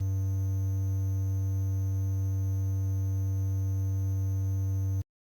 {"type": "tone with quantisation", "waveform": "triangle", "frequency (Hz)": 96.2, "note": "G2", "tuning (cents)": -32, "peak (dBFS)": -24, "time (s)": [0, 5.02], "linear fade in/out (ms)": 10, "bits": 9, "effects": ["Opus 48 kbps"]}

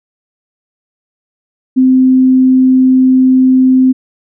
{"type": "tone", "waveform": "sine", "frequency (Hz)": 258.8, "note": "C4", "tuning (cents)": -19, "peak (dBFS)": -4, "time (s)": [1.76, 3.93], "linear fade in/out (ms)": 20, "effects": []}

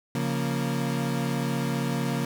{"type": "chord", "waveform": "35% pulse", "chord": "Bb minor", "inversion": "first", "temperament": "equal", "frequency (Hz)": [138.59, 174.61, 233.1], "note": ["Db3", "F3", "Bb3"], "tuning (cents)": [0, 0, 0], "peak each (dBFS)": [-27, -30, -28], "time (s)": [0.15, 2.25], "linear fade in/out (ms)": 2, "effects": []}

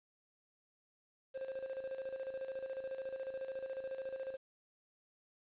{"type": "tone with tremolo", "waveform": "triangle", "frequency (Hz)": 530, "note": "C5", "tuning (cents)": 22, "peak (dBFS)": -36, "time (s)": [1.34, 4.37], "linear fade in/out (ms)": 20, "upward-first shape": "square", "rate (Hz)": 14, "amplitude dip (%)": 60, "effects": ["resampled to 8000 Hz", "11-bit"]}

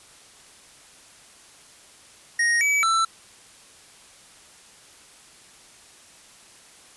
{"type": "tone with pitch steps", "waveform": "square", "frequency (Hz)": [1870, 2287, 1332], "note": ["A#6", "D7", "E6"], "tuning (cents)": [5, -47, 18], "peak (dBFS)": -19, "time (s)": [2.39, 3.05], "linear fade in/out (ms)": 5, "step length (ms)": 220, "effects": ["white hiss -50 dBFS RMS until 6.96 s", "resampled to 24000 Hz"]}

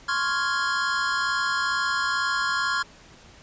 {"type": "chord", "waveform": "square", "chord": "Db major seventh", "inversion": "third", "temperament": "equal", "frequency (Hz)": [1046.5, 1108.7, 1396.9, 1661.2], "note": ["C6", "Db6", "F6", "Ab6"], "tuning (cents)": [0, 0, 0, 0], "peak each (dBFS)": [-31, -31, -27, -29], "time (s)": [0.08, 2.83], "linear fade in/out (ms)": 10, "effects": ["pink hiss -50 dBFS RMS until 3.42 s", "resampled to 16000 Hz"]}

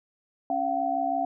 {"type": "tone cluster", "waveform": "sine", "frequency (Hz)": [277, 691, 757], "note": ["C#4", "F5", "F#5"], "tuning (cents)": [-1, -19, 39], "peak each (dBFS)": [-32, -27, -28], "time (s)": [0.5, 1.25], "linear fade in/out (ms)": 2, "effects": []}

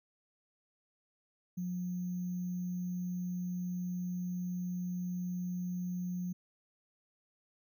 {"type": "tone with sample-and-hold", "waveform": "sine", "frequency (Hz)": 179.3, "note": "F3", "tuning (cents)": 46, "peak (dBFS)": -34, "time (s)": [1.57, 6.33], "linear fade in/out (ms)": 10, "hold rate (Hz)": 6300, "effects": []}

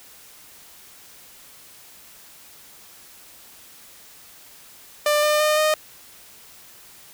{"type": "tone with pitch steps", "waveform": "sawtooth", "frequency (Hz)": [595, 601.9, 608.9, 616], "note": ["D5", "D5", "D#5", "D#5"], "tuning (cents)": [22, 42, -38, -17], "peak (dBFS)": -13, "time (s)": [5.06, 5.74], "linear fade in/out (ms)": 2, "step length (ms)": 170, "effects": ["white hiss -47 dBFS RMS until 7.13 s"]}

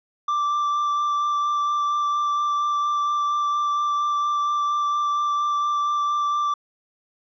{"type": "tone with vibrato", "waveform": "triangle", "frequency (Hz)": 1174.7, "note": "D6", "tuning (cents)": 0, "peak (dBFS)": -18, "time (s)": [0.28, 6.54], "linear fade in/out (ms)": 5, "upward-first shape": "sine", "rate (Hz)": 4.3, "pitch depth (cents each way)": 10, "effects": ["resampled to 16000 Hz"]}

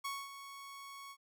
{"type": "tone with ADSR envelope", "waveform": "sawtooth", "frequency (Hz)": 1108.7, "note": "C#6", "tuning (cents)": 0, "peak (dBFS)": -33, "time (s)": [0.04, 1.17], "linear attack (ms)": 12, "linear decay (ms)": 230, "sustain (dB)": -11, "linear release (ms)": 61, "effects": []}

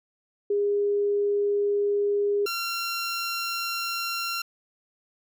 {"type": "tone pair in turn", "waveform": ["sine", "15% pulse"], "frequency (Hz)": [407.7, 1371.3], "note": ["G#4", "F6"], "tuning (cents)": [-32, -32], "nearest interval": "octave + major sixth", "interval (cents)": 2100, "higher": "second", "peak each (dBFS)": -21, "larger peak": "neither", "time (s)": [[0.5, 2.46], [2.46, 4.42]], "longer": "neither", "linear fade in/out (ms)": 5, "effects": []}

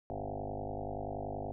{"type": "tone with frequency modulation", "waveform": "sine", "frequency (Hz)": 392, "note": "G4", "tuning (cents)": 0, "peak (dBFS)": -36, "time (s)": [0.1, 1.52], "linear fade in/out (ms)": 0, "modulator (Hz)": 50.5, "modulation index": 7.6, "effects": []}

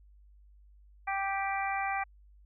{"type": "harmonic tone", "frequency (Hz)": 392, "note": "G4", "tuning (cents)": 0, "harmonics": [2, 3, 4, 5, 6], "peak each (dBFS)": [-32, -38, -40, -38, -38], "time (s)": [1.07, 2.04], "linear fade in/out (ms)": 10, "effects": ["added 50 Hz sine -55 dBFS peak until 2.45 s"]}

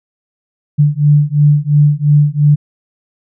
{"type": "beating tone pair", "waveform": "sine", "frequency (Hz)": [145.8, 148.7], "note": ["D3", "D3"], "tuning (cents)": [-12, 22], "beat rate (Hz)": 2.9, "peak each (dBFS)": -10, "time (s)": [0.78, 2.56], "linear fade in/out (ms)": 20, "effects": []}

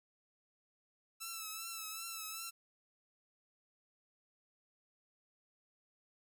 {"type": "tone with vibrato", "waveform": "5% pulse", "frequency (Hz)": 1319, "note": "E6", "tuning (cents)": 1, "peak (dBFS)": -31, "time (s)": [1.2, 2.51], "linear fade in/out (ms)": 20, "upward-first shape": "triangle", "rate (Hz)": 2.6, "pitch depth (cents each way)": 54, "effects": []}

